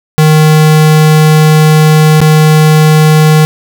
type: tone with dropouts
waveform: square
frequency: 154.9 Hz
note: D#3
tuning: 7 cents flat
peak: -3 dBFS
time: 0.18-3.45 s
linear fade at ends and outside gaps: 0 ms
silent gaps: 2.204-2.215 s
effects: 7-bit